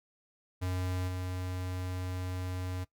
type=tone with level steps; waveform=square; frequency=91.6 Hz; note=F#2; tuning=17 cents flat; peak=-32 / -35 dBFS; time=0.61-2.85 s; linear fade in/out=20 ms; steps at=1.07 s; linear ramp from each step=20 ms; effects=noise-tail reverb RT60 0.1 s tail -18 dB re dry